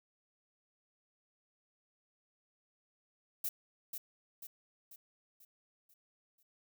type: noise with echo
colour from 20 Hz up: violet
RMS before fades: -36 dBFS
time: 3.44-3.49 s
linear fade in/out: 5 ms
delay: 490 ms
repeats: 6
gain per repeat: -6 dB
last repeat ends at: 6.43 s
effects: none